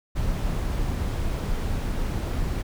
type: noise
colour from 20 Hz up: brown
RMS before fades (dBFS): -26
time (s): 0.15-2.63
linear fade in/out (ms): 20
effects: none